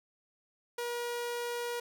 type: tone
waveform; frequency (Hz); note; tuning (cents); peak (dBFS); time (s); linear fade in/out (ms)
sawtooth; 478.8; A#4; +46; -30; 0.78-1.8; 5
effects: none